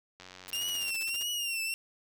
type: click train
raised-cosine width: 0.2 ms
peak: -30 dBFS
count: 66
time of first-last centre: 0.2-0.904 s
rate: 92.3 Hz
type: noise bursts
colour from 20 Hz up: white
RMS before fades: -44 dBFS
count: 12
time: 0.48-1.228 s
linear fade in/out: 0 ms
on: 22 ms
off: 44 ms
type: tone with vibrato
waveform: sawtooth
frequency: 2782 Hz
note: F7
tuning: 7 cents flat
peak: -28 dBFS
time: 0.53-1.74 s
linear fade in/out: 0 ms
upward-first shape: triangle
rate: 1.6 Hz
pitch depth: 99 cents each way
effects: none